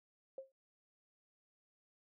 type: tone with exponential decay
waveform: sine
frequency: 534 Hz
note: C5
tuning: 35 cents sharp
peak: -40 dBFS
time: 0.38-0.52 s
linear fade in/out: 2 ms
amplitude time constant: 29 ms
effects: none